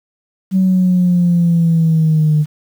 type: linear sweep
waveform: sine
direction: down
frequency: 190 to 150 Hz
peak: -8 dBFS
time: 0.51-2.46 s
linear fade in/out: 50 ms
effects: tanh soft clip ceiling -5 dBFS + 7-bit